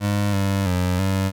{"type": "tone with pitch steps", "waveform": "25% pulse", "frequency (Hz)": [102.2, 98.2, 90.4, 96.2], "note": ["G#2", "G2", "F#2", "G2"], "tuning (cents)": [-27, 4, -40, -32], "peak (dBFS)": -15, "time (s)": [0, 1.32], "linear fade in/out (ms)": 50, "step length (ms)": 330, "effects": []}